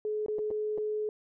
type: tone with dropouts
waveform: sine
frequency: 425.9 Hz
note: G#4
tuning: 44 cents sharp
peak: -29 dBFS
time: 0.05-1.09 s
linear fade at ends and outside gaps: 1 ms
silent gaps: 0.262-0.283 / 0.385-0.39 / 0.505-0.511 / 0.777-0.782 s
effects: none